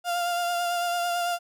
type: tone with vibrato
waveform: 35% pulse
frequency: 698.5 Hz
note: F5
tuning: in tune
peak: -23 dBFS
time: 0.04-1.39 s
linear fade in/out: 50 ms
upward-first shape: sine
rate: 9 Hz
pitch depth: 20 cents each way
effects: none